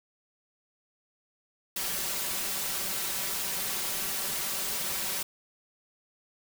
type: noise with comb filter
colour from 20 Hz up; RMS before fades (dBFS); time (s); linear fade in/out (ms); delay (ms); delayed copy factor
white; -32; 1.76-5.23; 5; 5.2; +0.6
effects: none